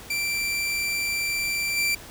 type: tone with level steps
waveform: sawtooth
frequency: 2349 Hz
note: D7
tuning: in tune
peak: -21 / -18 dBFS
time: 0.1-1.95 s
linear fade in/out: 5 ms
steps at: 1.76 s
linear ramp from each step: 20 ms
effects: pink hiss -43 dBFS RMS until 2.1 s